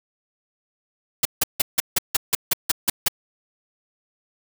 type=noise bursts; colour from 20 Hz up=white; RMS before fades=-18 dBFS; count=11; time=1.23-3.083 s; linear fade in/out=5 ms; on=23 ms; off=160 ms; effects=none